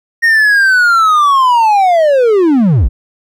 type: linear sweep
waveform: triangle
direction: down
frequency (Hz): 1864.7 to 38.79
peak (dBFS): -4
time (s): 0.22-2.89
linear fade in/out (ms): 20
effects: none